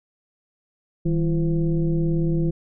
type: tone with frequency modulation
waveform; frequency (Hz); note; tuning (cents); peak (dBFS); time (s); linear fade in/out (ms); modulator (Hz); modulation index
sine; 160; D#3; +49; -18; 1.05-2.51; 10; 179; 0.97
effects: none